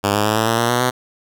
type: tone with pitch steps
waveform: 5% pulse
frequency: 100.7 / 103.95 / 107.31 / 110.77 / 114.35 / 118.04 / 121.85 / 125.78 Hz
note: G2 / G#2 / A2 / A2 / A#2 / A#2 / B2 / B2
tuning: +47 / +2 / -43 / +12 / -33 / +22 / -23 / +32 cents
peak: -4 dBFS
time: 0.03-0.91 s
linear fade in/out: 20 ms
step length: 110 ms
effects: none